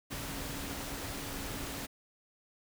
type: tone in noise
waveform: sine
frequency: 277.2 Hz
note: C#4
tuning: in tune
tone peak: -47 dBFS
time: 0.1-1.87 s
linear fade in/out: 20 ms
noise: pink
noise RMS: -40 dBFS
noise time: 0.1-1.87 s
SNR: -10 dB
effects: none